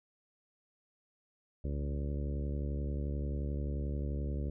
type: harmonic tone with a mistuned harmonic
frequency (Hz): 71.4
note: D2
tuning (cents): -48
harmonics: 1 / 2 / 3 / 4 / 5 / 6 / 7 / 8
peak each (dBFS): -34 / -40 / -44 / -46 / -48 / -50 / -51 / -52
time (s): 1.64-4.5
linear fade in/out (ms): 5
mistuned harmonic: 1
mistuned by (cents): -52
effects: none